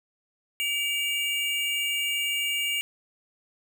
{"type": "tone pair together", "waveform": "square", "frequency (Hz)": [2299, 2822], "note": ["D7", "F7"], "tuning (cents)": [-37, 17], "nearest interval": "major third", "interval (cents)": 354, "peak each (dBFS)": [-30, -28], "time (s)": [0.6, 2.81], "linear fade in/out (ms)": 0, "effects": []}